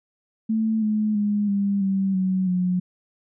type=tone with pitch steps; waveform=sine; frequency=220.8 / 213.6 / 206.7 / 200 / 193.55 / 187.29 / 181.22 Hz; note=A3 / G#3 / G#3 / G3 / G3 / F#3 / F#3; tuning=+6 / +49 / -8 / +35 / -22 / +21 / -36 cents; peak=-19 dBFS; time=0.49-2.8 s; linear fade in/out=10 ms; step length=330 ms; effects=none